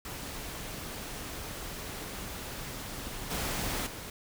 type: noise with level steps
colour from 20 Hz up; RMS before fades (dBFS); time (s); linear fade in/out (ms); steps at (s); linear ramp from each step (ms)
pink; -40 / -33 / -42; 0.05-4.1; 2; 3.3 / 3.86; 10
effects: none